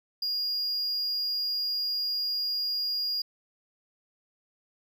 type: tone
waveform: triangle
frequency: 4845 Hz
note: D#8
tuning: 47 cents flat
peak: -26 dBFS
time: 0.22-3.22 s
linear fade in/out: 5 ms
effects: none